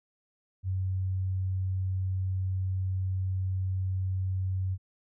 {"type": "tone", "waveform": "sine", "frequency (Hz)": 94, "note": "F#2", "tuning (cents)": 28, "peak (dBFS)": -27, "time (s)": [0.63, 4.78], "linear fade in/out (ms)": 50, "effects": []}